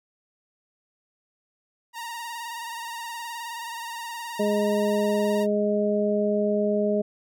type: tone with vibrato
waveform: sawtooth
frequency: 932.3 Hz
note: A#5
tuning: in tune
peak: -29 dBFS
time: 1.93-5.47 s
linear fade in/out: 50 ms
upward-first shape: sine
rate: 19 Hz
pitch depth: 47 cents each way
type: harmonic tone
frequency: 207.7 Hz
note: G#3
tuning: in tune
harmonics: 1 / 2 / 3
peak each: -25 / -25 / -25 dBFS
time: 4.39-7.02 s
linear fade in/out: 10 ms
effects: none